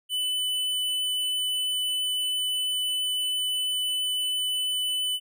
sine tone with tanh clipping, 2999 Hz, F#7, 23 cents sharp, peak -26 dBFS, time 0.09-5.2 s, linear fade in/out 50 ms, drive 18 dB, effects none

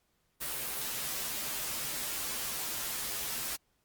white noise with comb filter, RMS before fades -36 dBFS, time 0.4-3.57 s, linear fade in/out 20 ms, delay 11 ms, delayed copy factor -0.95, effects pink hiss -75 dBFS RMS until 3.84 s + Opus 48 kbps

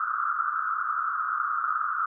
pink band-pass noise, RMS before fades -28 dBFS, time 0-2.06 s, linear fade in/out 5 ms, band 1200 to 1400 Hz, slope 96 dB/octave, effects none

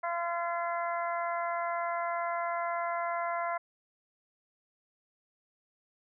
harmonic tone, 342.1 Hz, F4, 36 cents flat, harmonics 2 / 3 / 4 / 5 / 6, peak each -33 / -35 / -38 / -44 / -42 dBFS, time 0.03-3.58 s, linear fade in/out 10 ms, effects none

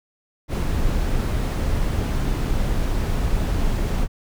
brown noise, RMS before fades -21 dBFS, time 0.48-4.08 s, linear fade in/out 50 ms, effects none

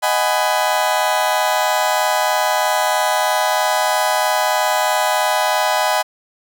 35% pulse chord, G# minor seventh, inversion second, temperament just, 623 / 747.5 / 830.6 / 996.7 Hz, D#5 / F#5 / G#5 / B5, +2 / +17 / 0 / +16 cents, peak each -19 dBFS, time 0.02-6.03 s, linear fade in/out 20 ms, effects none

